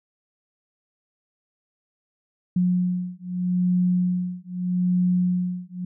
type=beating tone pair; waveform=sine; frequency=179.7 / 180.5 Hz; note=F3 / F#3; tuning=+50 / -43 cents; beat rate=0.8 Hz; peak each=-23 dBFS; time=2.56-5.85 s; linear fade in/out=5 ms; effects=none